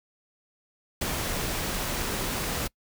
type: noise with ADSR envelope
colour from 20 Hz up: pink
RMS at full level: -27 dBFS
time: 1.01-2.68 s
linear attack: 8 ms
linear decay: 22 ms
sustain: -3 dB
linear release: 14 ms
effects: noise-tail reverb RT60 0.1 s tail -25 dB re dry